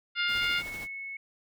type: harmonic tone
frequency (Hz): 705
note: F5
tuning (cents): +16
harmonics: 2 / 3 / 4 / 5 / 6 / 7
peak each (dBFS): -30 / -31 / -32 / -35 / -42 / -43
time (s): 0.15-0.63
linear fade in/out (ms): 50
type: noise with tremolo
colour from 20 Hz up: pink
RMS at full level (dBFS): -43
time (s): 0.27-0.88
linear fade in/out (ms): 50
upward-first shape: sine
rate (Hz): 13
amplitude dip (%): 35
type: tone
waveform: sine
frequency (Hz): 2199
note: C#7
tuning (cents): -14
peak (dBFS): -36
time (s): 0.41-1.17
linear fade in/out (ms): 5
effects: none